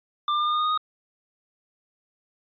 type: tone with pitch steps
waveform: square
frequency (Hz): 1188 / 1196.3 / 1204.6 / 1213 / 1221.4 / 1229.9 / 1238.4 / 1247.1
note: D6 / D6 / D6 / D#6 / D#6 / D#6 / D#6 / D#6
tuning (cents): +20 / +32 / +44 / -44 / -32 / -20 / -9 / +4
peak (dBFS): -22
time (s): 0.28-0.776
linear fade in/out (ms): 2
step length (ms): 62
effects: resampled to 11025 Hz